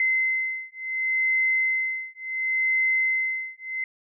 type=beating tone pair; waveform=sine; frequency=2060 / 2060.7 Hz; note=C7 / C7; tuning=-28 / -27 cents; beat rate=0.7 Hz; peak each=-25 / -25 dBFS; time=0-3.84 s; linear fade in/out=2 ms; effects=none